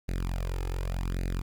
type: tone with flanger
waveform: sawtooth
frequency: 44.61 Hz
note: F1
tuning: 38 cents sharp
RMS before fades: -31 dBFS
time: 0.08-1.42 s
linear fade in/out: 10 ms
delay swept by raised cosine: 0.46 to 2.36 ms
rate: 0.87 Hz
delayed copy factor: +0.85
effects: 10-bit